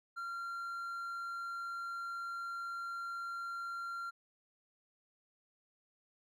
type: tone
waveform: triangle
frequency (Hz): 1379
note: F6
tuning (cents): -22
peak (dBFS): -37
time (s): 0.16-4.11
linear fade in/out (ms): 20
effects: none